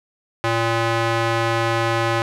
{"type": "tone with band-pass filter", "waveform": "square", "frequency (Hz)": 115, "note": "A#2", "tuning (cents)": -23, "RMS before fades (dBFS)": -20, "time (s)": [0.44, 2.22], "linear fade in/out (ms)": 0, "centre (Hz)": 1300, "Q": 0.59, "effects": []}